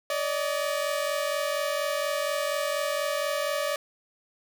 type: tone pair together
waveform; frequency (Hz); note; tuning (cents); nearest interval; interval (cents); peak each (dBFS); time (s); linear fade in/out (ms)
sawtooth; 574 / 618.2; D5 / D#5; -40 / -11; minor second; 129; -24 / -27; 0.1-3.76; 2
effects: none

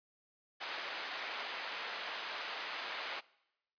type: band-pass noise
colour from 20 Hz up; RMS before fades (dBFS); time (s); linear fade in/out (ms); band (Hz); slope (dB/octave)
white; -42; 0.6-3.21; 20; 590 to 2900; 12
effects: noise-tail reverb RT60 0.9 s tail -23 dB re dry + resampled to 11025 Hz

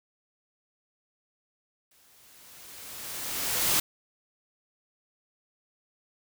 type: noise with exponential growth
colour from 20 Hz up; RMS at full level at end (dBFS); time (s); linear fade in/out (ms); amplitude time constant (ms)
white; -23; 1.91-3.8; 5; 410
effects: none

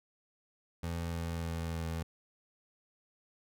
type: tone with pitch steps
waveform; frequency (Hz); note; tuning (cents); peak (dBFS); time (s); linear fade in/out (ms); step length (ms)
25% pulse; 84.3 / 83.57 / 82.85 / 82.14; E2 / E2 / E2 / E2; +39 / +24 / +9 / -6; -31; 0.83-2.03; 5; 300
effects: none

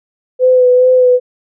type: tone with vibrato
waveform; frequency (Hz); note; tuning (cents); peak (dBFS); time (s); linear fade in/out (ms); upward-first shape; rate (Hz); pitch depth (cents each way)
sine; 504; B4; +35; -5; 0.39-1.2; 50; sine; 2.4; 23
effects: none

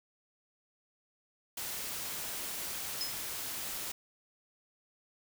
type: noise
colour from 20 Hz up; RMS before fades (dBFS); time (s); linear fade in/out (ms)
white; -39; 1.57-3.92; 5
type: tone with exponential decay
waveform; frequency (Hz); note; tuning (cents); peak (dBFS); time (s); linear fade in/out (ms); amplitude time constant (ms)
sine; 5130; E8; -48; -31; 3.01-3.26; 0; 53
effects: none

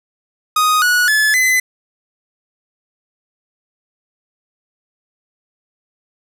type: tone with pitch steps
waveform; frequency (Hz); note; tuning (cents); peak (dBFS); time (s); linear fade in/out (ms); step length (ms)
45% pulse; 1246 / 1464.7 / 1721.9 / 2024; D#6 / F#6 / A6 / B6; +2 / -18 / -38 / +42; -11; 0.56-1.6; 5; 260
effects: none

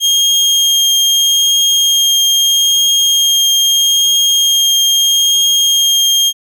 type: tone with vibrato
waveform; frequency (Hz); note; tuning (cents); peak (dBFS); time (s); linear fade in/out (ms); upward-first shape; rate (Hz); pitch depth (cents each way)
30% pulse; 3228; G#7; -50; -6; 0-6.33; 50; triangle; 0.78; 8
effects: none

